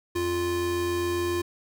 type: tone pair together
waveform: square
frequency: 87.31 / 349.2 Hz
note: F2 / F4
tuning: 0 / 0 cents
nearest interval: 2 octaves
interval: 2400 cents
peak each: -35 / -26 dBFS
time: 0.15-1.42 s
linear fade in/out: 10 ms
effects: none